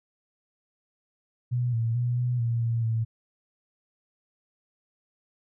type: tone with pitch steps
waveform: sine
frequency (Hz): 122.6 / 114.6 / 121.7 / 123.2 / 116.9 / 115.9 / 112.9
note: B2 / A#2 / B2 / B2 / A#2 / A#2 / A2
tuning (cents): -12 / -29 / -25 / -4 / +5 / -10 / +45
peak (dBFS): -23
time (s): 1.51-3.05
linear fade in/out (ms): 20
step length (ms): 220
effects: none